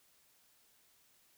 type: silence
effects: white hiss -69 dBFS RMS until 1.37 s

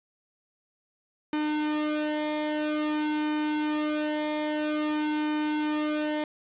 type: tone with flanger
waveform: sawtooth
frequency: 302.9 Hz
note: D#4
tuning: 46 cents flat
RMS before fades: -28 dBFS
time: 1.33-6.24 s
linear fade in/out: 2 ms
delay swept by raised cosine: 1.5 to 2.6 ms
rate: 0.5 Hz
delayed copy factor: -0.85
effects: resampled to 8000 Hz + 8-bit

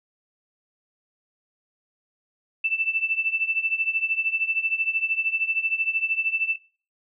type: tone with tremolo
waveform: sine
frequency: 2655 Hz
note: E7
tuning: 12 cents sharp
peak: -18 dBFS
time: 2.64-6.56 s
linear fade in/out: 5 ms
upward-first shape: triangle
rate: 13 Hz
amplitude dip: 90%
effects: noise-tail reverb RT60 0.4 s tail -19 dB re dry

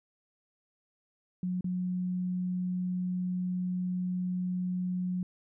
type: tone with dropouts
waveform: sine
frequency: 181.5 Hz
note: F#3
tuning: 33 cents flat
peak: -29 dBFS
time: 1.43-5.23 s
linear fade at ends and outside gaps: 2 ms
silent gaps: 1.609-1.643 s
effects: none

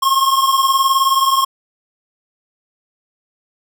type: beating tone pair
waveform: square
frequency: 1072 / 1091 Hz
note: C6 / C#6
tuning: +42 / -28 cents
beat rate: 19 Hz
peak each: -14 / -18 dBFS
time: 0.02-1.45 s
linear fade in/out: 10 ms
effects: none

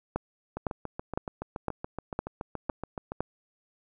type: two click trains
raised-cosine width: 1 ms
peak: -14 / -20 dBFS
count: 7 / 19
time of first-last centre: 0.16-3.206 / 0.57-3.12 s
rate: 1.97 / 7.06 Hz
effects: none

